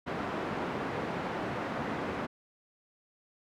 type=band-pass noise; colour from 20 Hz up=pink; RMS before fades=-35 dBFS; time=0.06-2.27 s; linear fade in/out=20 ms; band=170 to 1600 Hz; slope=12 dB/octave; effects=none